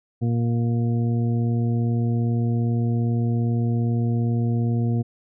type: harmonic tone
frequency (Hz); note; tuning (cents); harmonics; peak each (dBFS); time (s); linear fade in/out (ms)
117.5; A#2; +14; 1 / 2 / 3 / 4 / 6; -20 / -25 / -34 / -36 / -40; 0.21-5.03; 20
effects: none